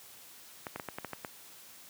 clicks, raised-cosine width 0.5 ms, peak -22 dBFS, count 8, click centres 0.668 / 0.76 / 0.798 / 0.887 / 0.985 / 1.047 / 1.133 / 1.248 s, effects white hiss -53 dBFS RMS until 1.89 s + high-pass 100 Hz 12 dB/octave

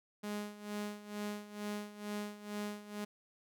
sawtooth tone with tremolo, 207.7 Hz, G#3, in tune, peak -33 dBFS, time 0.23-3.05 s, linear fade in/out 10 ms, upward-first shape sine, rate 2.2 Hz, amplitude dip 80%, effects none

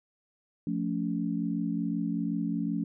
sine chord, F augmented, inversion none, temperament equal with one note detuned, 174.61 / 220 / 282.5 Hz, F3 / A3 / C#4, 0 / 0 / +33 cents, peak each -32 dBFS, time 0.67-2.84 s, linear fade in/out 2 ms, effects none

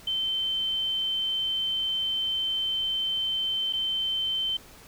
sine tone with dropouts, 3091 Hz, G7, 25 cents flat, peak -25 dBFS, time 0.07-4.57 s, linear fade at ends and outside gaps 5 ms, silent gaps 3.727-3.733 s, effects pink hiss -50 dBFS RMS until 4.87 s

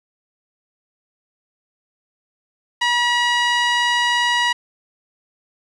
sawtooth tone with band-pass filter, 963 Hz, B5, 44 cents flat, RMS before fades -18 dBFS, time 2.81-4.53 s, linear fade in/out 10 ms, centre 2400 Hz, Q 1.1, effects resampled to 24000 Hz + 7-bit

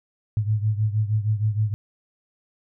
sine beating tone pair, 105.5 / 111.9 Hz, G#2 / A2, +28 / +30 cents, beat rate 6.4 Hz, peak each -21 / -25 dBFS, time 0.37-1.74 s, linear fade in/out 0 ms, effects none

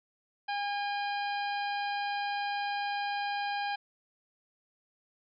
harmonic tone with a mistuned harmonic, 813 Hz, G#5, 37 cents flat, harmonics 1 / 2 / 3 / 4 / 5 / 6, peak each -32 / -38 / -42 / -44 / -46 / -48 dBFS, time 0.48-3.76 s, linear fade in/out 10 ms, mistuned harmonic 4, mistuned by -49 cents, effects none

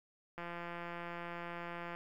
click train, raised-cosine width 0.5 ms, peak -29 dBFS, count 271, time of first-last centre 0.38-1.95 s, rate 172 Hz, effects 11-bit

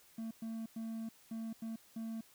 triangle tone bursts at uneven times, 224.5 Hz, A3, 35 cents sharp, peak -37 dBFS, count 6, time 0.18-0.31 / 0.42-0.66 / 0.76-1.09 / 1.31-1.53 / 1.62-1.76 / 1.96-2.21 s, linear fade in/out 5 ms, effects white hiss -64 dBFS RMS until 2.34 s

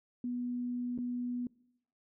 sine tone with dropouts, 245 Hz, B3, 14 cents flat, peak -33 dBFS, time 0.24-1.47 s, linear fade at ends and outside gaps 2 ms, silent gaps 0.978-0.986 s, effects noise-tail reverb RT60 0.8 s tail -23 dB re dry

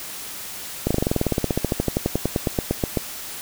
slowing click train, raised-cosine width 2 ms, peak -6 dBFS, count 29, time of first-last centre 0.87-2.972 s, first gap 36 ms, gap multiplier 1.05, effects white hiss -34 dBFS RMS until 3.41 s

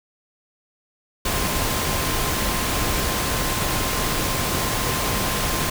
sine tone in noise, 1046.5 Hz, C6, in tune, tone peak -32 dBFS, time 1.25-5.7 s, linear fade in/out 5 ms, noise pink, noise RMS -23 dBFS, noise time 1.25-5.7 s, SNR -12 dB, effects none

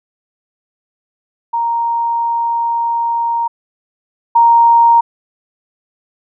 sine tone pair in turn, 932.3 / 932.3 Hz, A#5 / A#5, 0 / 0 cents, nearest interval unison, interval 0 cents, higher neither, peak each -13 / -5 dBFS, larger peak second, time 1.53-3.48 / 4.35-5.01 s, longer first, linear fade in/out 10 ms, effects none

